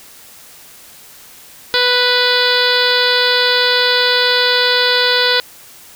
harmonic tone with a mistuned harmonic, 493.9 Hz, B4, in tune, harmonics 1 / 2 / 3 / 4 / 5 / 6 / 7 / 8 / 9 / 10, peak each -18 / -22 / -17 / -22 / -25 / -25 / -18 / -18 / -21 / -25 dBFS, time 1.74-5.4 s, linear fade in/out 0 ms, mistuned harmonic 8, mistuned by +18 cents, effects white hiss -40 dBFS RMS until 5.95 s

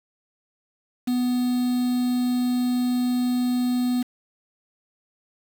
triangle tone with quantisation, 247.9 Hz, B3, 7 cents sharp, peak -18 dBFS, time 1.07-4.03 s, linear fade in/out 10 ms, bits 6, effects none

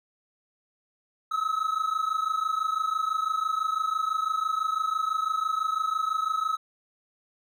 triangle tone pair together, 1274 / 1300 Hz, D#6 / E6, +41 / -24 cents, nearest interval unison, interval 35 cents, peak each -26 dBFS, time 1.31-6.57 s, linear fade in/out 10 ms, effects none

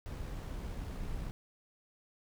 brown noise with amplitude modulation, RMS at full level -39 dBFS, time 0.06-1.31 s, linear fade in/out 0 ms, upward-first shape sine, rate 64.8 Hz, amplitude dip 25%, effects none

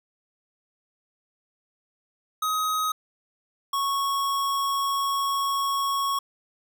square tone pair in turn, 1262 / 1105.2 Hz, D#6 / C#6, +24 / -6 cents, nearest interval major second, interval 230 cents, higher first, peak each -24 dBFS, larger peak neither, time 2.42-2.92 / 3.73-6.19 s, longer second, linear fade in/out 5 ms, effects none

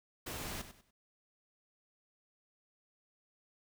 pink noise with echo, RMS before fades -42 dBFS, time 0.26-0.62 s, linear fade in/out 10 ms, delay 97 ms, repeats 3, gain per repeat -11 dB, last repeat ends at 0.911 s, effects none

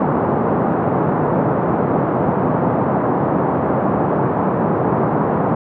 pink band-pass noise, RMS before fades -17 dBFS, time 0-5.55 s, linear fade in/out 5 ms, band 130 to 1100 Hz, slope 24 dB/octave, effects none

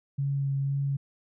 sine tone with vibrato, 138.59 Hz, C#3, in tune, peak -25 dBFS, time 0.18-0.97 s, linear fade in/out 10 ms, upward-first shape sine, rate 2 Hz, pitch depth 13 cents each way, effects none

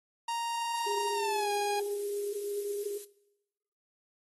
45% pulse tone with pitch glide, 932.3 to 821 Hz, A#5 to G#5, 0 to -20 cents, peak -31 dBFS, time 0.28-1.8 s, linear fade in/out 5 ms, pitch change -220 cents, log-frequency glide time 1.13-1.49 s
violet noise, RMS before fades -42 dBFS, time 0.75-3.05 s, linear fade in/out 10 ms
sine tone, 406.9 Hz, G#4, 35 cents flat, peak -33 dBFS, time 0.86-2.98 s, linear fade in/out 10 ms
effects noise-tail reverb RT60 0.9 s tail -20 dB re dry + AAC 32 kbps

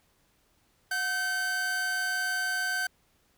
45% pulse tone pair together, 728 / 1542.6 Hz, F#5 / G6, -28 / -28 cents, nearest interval octave + minor second, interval 1300 cents, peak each -38 / -28 dBFS, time 0.91-2.87 s, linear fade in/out 5 ms, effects pink hiss -68 dBFS RMS until 3.37 s

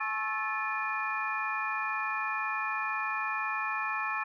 sine tone cluster, 853 / 1093 / 1315 / 1749 / 2434 Hz, G#5 / C#6 / E6 / A6 / D#7, +46 / -25 / -5 / -11 / -39 cents, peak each -38 / -35 / -36 / -35 / -36 dBFS, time 0-4.24 s, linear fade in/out 10 ms, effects tanh soft clip ceiling -18 dBFS

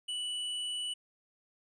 sine tone with tanh clipping, 2960 Hz, F#7, in tune, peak -35 dBFS, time 0.08-0.94 s, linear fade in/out 10 ms, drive 18 dB, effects resampled to 22050 Hz

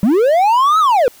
triangle linear two-way sweep, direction up then down, 181.8 to 1318.5 to 456.1 Hz, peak -7 dBFS, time 0.03-1.08 s, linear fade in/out 0 ms, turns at 0.79 s, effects white hiss -44 dBFS RMS until 1.2 s

